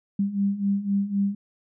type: beating tone pair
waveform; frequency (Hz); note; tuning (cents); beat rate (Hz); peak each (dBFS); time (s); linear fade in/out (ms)
sine; 196.8 / 200.7; G3 / G3; +7 / +41; 3.9; -27 / -23; 0.19-1.35; 5
effects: none